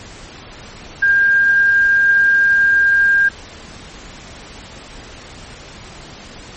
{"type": "tone", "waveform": "sine", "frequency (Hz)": 1604, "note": "G6", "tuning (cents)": 39, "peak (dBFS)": -9, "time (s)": [1.02, 3.29], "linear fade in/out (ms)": 10, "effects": ["pink hiss -36 dBFS RMS until 6.56 s", "MP3 32 kbps"]}